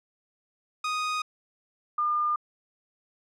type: tone pair in turn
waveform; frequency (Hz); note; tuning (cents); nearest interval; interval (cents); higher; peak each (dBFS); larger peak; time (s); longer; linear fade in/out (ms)
sawtooth / sine; 1244.5 / 1207; D#6 / D6; 0 / +47; minor second; 53; first; -23; neither; 0.84-1.22 / 1.98-2.36; neither; 5
effects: low-pass 6000 Hz 12 dB/octave